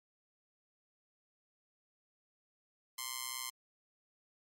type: tone with amplitude modulation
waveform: 5% pulse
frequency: 1046.5 Hz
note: C6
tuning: in tune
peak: -23 dBFS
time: 2.98-3.5 s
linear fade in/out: 5 ms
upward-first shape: sine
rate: 124 Hz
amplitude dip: 85%
effects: MP3 64 kbps